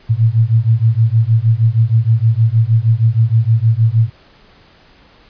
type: beating tone pair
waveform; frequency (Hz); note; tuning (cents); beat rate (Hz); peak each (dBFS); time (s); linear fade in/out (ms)
sine; 110 / 116.4; A2 / A#2; 0 / -2; 6.4; -12; 0.09-4.1; 20
effects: pink hiss -47 dBFS RMS until 5.29 s + resampled to 11025 Hz

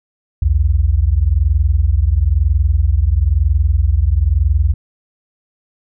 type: tone pair together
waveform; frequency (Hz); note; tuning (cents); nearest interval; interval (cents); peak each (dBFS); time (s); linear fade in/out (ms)
sine; 61.4 / 82.41; B1 / E2; -9 / 0; perfect fourth; 509; -13; 0.42-4.74; 5
effects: none

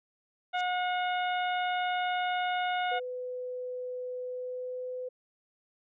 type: harmonic tone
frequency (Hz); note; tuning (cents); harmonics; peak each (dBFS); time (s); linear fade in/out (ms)
724; F#5; -38; 1 / 2 / 3 / 4 / 5; -29 / -35 / -39 / -41 / -43; 0.53-3; 20
type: noise with exponential growth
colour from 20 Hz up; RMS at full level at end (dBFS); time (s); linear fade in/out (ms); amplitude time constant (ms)
blue; -37; 0.53-0.61; 2; 17
type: tone with pitch glide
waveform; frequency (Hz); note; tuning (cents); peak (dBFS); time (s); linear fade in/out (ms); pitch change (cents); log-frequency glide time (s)
sine; 501 to 504.8; B4 to B4; +25 to +38; -34; 2.91-5.09; 10; +13; 4.2-4.9
effects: resampled to 16000 Hz

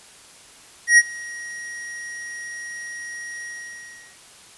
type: tone with ADSR envelope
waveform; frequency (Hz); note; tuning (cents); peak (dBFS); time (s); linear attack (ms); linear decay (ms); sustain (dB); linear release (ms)
square; 1892; A#6; +25; -8; 0.87-4.19; 110; 40; -24; 750
effects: white hiss -47 dBFS RMS until 4.57 s + resampled to 24000 Hz

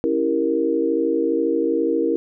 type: chord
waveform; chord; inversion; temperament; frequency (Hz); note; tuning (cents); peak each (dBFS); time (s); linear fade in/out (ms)
sine; C# diminished seventh; none; equal; 277.2 / 329.6 / 392 / 466.2; C#4 / E4 / G4 / Bb4; 0 / 0 / 0 / 0; -25 / -21 / -27 / -21; 0.04-2.16; 0
effects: none

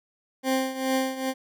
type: tone with tremolo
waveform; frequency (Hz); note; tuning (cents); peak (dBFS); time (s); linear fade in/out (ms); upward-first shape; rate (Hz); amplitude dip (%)
20% pulse; 263; C4; +9; -16; 0.43-1.34; 50; triangle; 2.4; 80
effects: none

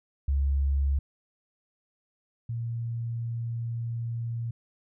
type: tone pair in turn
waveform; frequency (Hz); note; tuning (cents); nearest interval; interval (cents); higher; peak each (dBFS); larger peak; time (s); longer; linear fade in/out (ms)
sine; 69.3 / 116.55; C#2 / A#2; 0 / 0; major sixth; 900; second; -22 / -29; first; 0.28-0.99 / 2.49-4.51; second; 5
effects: none

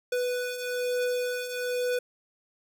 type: beating tone pair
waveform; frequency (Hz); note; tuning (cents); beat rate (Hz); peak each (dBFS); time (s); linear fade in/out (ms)
square; 493.9 / 495; B4 / B4; 0 / +4; 1.1; -35 / -29; 0.12-1.99; 5
effects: none

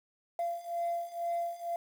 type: beating tone pair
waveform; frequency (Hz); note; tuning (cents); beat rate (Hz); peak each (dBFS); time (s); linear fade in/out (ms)
sine; 685 / 687.1; F5 / F5; -34 / -28; 2.1; -35 / -33; 0.39-1.76; 2
effects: tanh soft clip ceiling -26 dBFS + 9-bit

